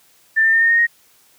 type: tone with pitch steps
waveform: sine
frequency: 1781 / 1798.6 / 1816.3 / 1834.2 / 1852.3 / 1870.6 Hz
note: A6 / A6 / A#6 / A#6 / A#6 / A#6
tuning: +21 / +38 / -45 / -29 / -12 / +6 cents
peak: -11 dBFS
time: 0.36-0.87 s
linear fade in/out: 20 ms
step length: 85 ms
effects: white hiss -54 dBFS RMS until 1.38 s + high-pass 80 Hz 12 dB/octave

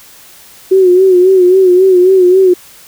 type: tone with vibrato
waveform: sine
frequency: 370 Hz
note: F#4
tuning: in tune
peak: -3 dBFS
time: 0.71-2.54 s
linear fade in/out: 10 ms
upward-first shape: sine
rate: 3.7 Hz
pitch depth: 65 cents each way
effects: white hiss -38 dBFS RMS until 2.87 s

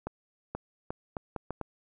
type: accelerating click train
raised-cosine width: 1 ms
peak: -20 dBFS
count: 7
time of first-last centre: 0.07-1.613 s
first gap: 480 ms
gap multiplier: 0.74
effects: none

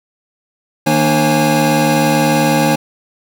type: tone cluster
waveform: square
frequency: 156.5 / 233.2 / 302 / 540 / 829 Hz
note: D#3 / A#3 / D4 / C#5 / G#5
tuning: +10 / +1 / +48 / -45 / -3 cents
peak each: -18 dBFS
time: 0.86-2.76 s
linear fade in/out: 10 ms
effects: none

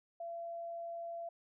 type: tone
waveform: sine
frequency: 678 Hz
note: E5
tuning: 49 cents sharp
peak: -40 dBFS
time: 0.2-1.29 s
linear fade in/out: 5 ms
effects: none

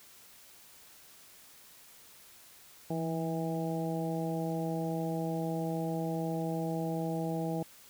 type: harmonic tone with a mistuned harmonic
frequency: 162.4 Hz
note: E3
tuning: 26 cents flat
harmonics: 1 / 2 / 3 / 4 / 5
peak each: -34 / -37 / -39 / -40 / -41 dBFS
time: 2.9-7.63 s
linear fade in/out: 5 ms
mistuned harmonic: 1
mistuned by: +41 cents
effects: white hiss -56 dBFS RMS until 7.89 s

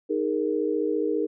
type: chord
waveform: sine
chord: D# suspended fourth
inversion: none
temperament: equal with one note detuned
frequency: 311.1 / 411.5 / 466.2 Hz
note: D#4 / G#4 / A#4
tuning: 0 / -16 / 0 cents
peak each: -27 dBFS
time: 0.09-1.27 s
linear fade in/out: 20 ms
effects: none

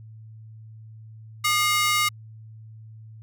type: ring-modulated tone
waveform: sawtooth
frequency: 1671 Hz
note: G#6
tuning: 10 cents sharp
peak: -13 dBFS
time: 1.44-2.09 s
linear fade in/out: 10 ms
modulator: 454 Hz
effects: added 110 Hz sine -41 dBFS peak until 3.22 s

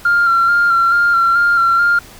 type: tone with vibrato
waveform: sine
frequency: 1384 Hz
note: F6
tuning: 16 cents flat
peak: -8 dBFS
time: 0.05-1.99 s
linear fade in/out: 5 ms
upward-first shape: square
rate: 2.3 Hz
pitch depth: 23 cents each way
effects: tanh soft clip ceiling -6 dBFS + pink hiss -39 dBFS RMS until 2.19 s

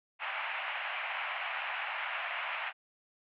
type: band-pass noise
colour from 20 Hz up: white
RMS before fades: -37 dBFS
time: 0.19-2.73 s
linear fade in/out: 50 ms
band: 660 to 2800 Hz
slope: 48 dB/octave
effects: none

